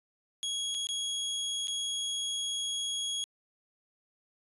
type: tone with dropouts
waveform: sawtooth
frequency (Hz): 3319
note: G#7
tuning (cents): -2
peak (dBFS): -28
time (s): 0.43-3.24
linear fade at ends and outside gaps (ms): 0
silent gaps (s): 0.744-0.748 / 0.87-0.889 / 1.672-1.681
effects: resampled to 24000 Hz